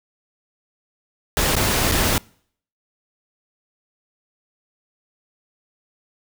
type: noise with dropouts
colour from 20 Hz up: pink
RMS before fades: -19 dBFS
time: 1.37-2.18 s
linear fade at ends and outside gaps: 1 ms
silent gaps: 1.554-1.565 / 1.915-1.92 s
effects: noise-tail reverb RT60 0.6 s tail -26 dB re dry